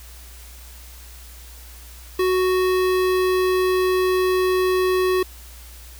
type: tone with notch filter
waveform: square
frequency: 370 Hz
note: F#4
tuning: in tune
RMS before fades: -19 dBFS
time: 2.19-5.23 s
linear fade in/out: 5 ms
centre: 7200 Hz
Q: 1.2
effects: added 60 Hz sine -40 dBFS peak until 5.99 s + white hiss -45 dBFS RMS until 5.99 s